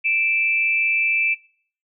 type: tone pair together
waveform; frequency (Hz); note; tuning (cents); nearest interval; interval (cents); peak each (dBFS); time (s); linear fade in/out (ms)
sine; 2349 / 2624; D7 / E7; 0 / -9; major second; 191; -20; 0.04-1.35; 20
effects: noise-tail reverb RT60 0.5 s tail -20 dB re dry